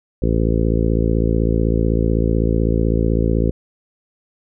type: harmonic tone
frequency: 55.9 Hz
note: A1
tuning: 28 cents sharp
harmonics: 1 / 2 / 3 / 4 / 5 / 6 / 7 / 8 / 9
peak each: -18 / -21 / -23 / -24 / -25 / -26 / -26 / -27 / -28 dBFS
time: 0.22-3.51 s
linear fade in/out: 5 ms
effects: none